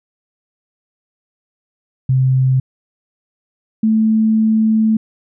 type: tone pair in turn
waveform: sine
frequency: 130.6 / 219.6 Hz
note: C3 / A3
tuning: -3 / -3 cents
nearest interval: major sixth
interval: 900 cents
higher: second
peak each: -10 dBFS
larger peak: neither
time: 2.09-2.6 / 3.83-4.97 s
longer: second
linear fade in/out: 5 ms
effects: none